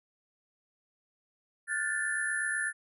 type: tone cluster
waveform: sine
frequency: 1427 / 1526 / 1693 / 1761 / 10040 Hz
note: F6 / G6 / G#6 / A6 / D#9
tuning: +37 / -47 / +33 / +1 / +15 cents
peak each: -37 / -39 / -40 / -31 / -39 dBFS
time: 1.67-2.73 s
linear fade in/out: 50 ms
effects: none